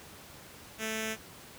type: tone with notch filter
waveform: 5% pulse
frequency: 220 Hz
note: A3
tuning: in tune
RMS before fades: -35 dBFS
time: 0.78-1.17 s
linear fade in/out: 50 ms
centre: 1000 Hz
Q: 1.1
effects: pink hiss -50 dBFS RMS until 1.58 s + high-pass 80 Hz 12 dB/octave